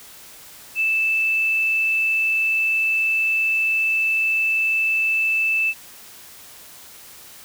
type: tone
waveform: sine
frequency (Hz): 2637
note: E7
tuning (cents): 0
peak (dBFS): -17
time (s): 0.75-5.74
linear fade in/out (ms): 50
effects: white hiss -43 dBFS RMS until 7.44 s